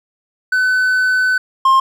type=tone pair in turn; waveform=triangle; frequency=1509 / 1062.4 Hz; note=F#6 / C6; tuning=+34 / +26 cents; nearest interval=tritone; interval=608 cents; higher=first; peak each=-10 / -6 dBFS; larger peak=second; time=0.52-1.38 / 1.65-1.8 s; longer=first; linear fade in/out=5 ms; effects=none